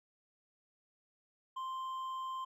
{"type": "tone with hard clipping", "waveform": "sine", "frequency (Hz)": 1046, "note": "C6", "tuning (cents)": -1, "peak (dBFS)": -39, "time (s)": [1.56, 2.45], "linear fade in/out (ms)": 10, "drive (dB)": 4, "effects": []}